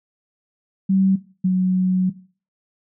sine tone pair in turn, 191.7 / 184.97 Hz, G3 / F#3, -38 / 0 cents, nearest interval minor second, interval 62 cents, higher first, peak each -14 dBFS, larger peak neither, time 0.89-1.16 / 1.44-2.1 s, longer second, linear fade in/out 10 ms, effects noise-tail reverb RT60 0.4 s tail -17 dB re dry

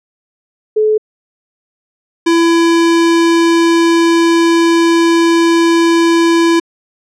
sine / square tone pair in turn, 430.1 / 334.8 Hz, A4 / E4, -39 / +27 cents, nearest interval major third, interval 434 cents, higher first, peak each -8 dBFS, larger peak neither, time 0.76-0.98 / 2.26-6.6 s, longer second, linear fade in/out 10 ms, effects low-pass 7000 Hz 12 dB/octave

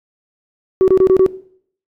sine tone bursts, 377.5 Hz, F#4, 35 cents sharp, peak -5 dBFS, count 5, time 0.81-1.263 s, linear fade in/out 0 ms, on 69 ms, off 27 ms, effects noise-tail reverb RT60 0.6 s tail -19 dB re dry + tanh soft clip ceiling -5 dBFS

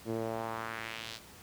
sawtooth tone with band-pass filter sweep, 112.9 Hz, A2, 45 cents sharp, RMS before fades -38 dBFS, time 0.05-1.2 s, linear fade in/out 50 ms, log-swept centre 340 to 4700 Hz, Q 1.7, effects pink hiss -53 dBFS RMS until 1.42 s + high-pass 60 Hz 12 dB/octave

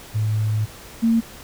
sine tone pair in turn, 107.7 / 228.2 Hz, A2 / A#3, -37 / -37 cents, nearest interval octave + minor second, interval 1300 cents, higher second, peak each -18 / -14 dBFS, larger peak second, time 0.14-0.66 / 1.02-1.21 s, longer first, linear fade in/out 20 ms, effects pink hiss -41 dBFS RMS until 1.43 s

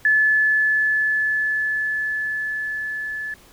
sine tone with level ramp, 1728 Hz, A6, 32 cents flat, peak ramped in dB -13 to -26 dBFS, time 0.05-3.34 s, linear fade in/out 2 ms, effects pink hiss -50 dBFS RMS until 3.52 s

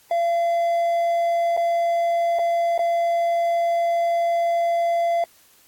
triangle tone with dropouts, 682 Hz, F5, 41 cents flat, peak -16 dBFS, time 0.11-5.24 s, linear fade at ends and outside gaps 2 ms, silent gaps 1.567-1.574 / 2.388-2.392 / 2.779-2.791 s, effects white hiss -55 dBFS RMS until 5.67 s + AAC 64 kbps

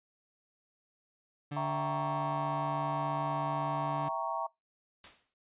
30% pulse tone, 145.7 Hz, D3, 13 cents flat, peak -33 dBFS, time 1.51-4.09 s, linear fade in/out 10 ms
sine chord, E diminished seventh, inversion none, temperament equal, 659.3 / 784 / 932.3 / 1108.7 Hz, E5 / G5 / Bb5 / Db6, 0 / 0 / 0 / 0 cents, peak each -37 / -39 / -36 / -37 dBFS, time 1.56-4.47 s, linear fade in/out 10 ms
white noise with exponential decay, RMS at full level -45 dBFS, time 5.04-5.34 s, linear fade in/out 2 ms, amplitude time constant 64 ms
effects noise-tail reverb RT60 0.2 s tail -24 dB re dry + resampled to 8000 Hz

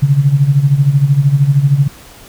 sine tone with tremolo, 140.5 Hz, C#3, 24 cents sharp, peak -4 dBFS, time 0.02-1.88 s, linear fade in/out 10 ms, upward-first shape sine, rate 13 Hz, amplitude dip 75%, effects pink hiss -38 dBFS RMS until 2.28 s

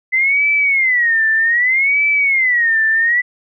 sine tone with vibrato, 2024 Hz, B6, 42 cents sharp, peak -11 dBFS, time 0.12-3.22 s, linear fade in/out 20 ms, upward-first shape sine, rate 0.64 Hz, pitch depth 230 cents each way, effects none

